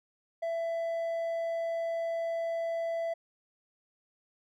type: tone with hard clipping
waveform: sine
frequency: 666 Hz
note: E5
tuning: 18 cents sharp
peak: -31 dBFS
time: 0.42-3.14 s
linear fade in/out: 10 ms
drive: 3 dB
effects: none